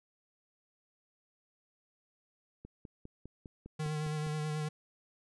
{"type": "click train", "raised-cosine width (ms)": 3, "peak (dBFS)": -34, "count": 9, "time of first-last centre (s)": [2.65, 4.266], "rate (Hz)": 4.95}
{"type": "tone with vibrato", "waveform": "square", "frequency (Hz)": 152.8, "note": "D#3", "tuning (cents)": -31, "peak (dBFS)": -34, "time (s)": [3.79, 4.69], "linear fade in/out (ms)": 10, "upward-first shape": "sine", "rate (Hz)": 9.2, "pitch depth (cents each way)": 25}
{"effects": ["resampled to 24000 Hz"]}